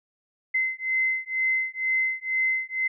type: beating tone pair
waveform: sine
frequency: 2058 / 2060.1 Hz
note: C7 / C7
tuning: -29 / -27 cents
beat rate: 2.1 Hz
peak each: -26 / -26 dBFS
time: 0.54-2.88 s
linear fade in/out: 10 ms
effects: none